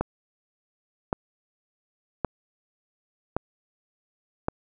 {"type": "click train", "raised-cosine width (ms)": 1, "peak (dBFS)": -10, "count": 5, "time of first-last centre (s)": [0.01, 4.484], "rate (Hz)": 0.894, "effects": []}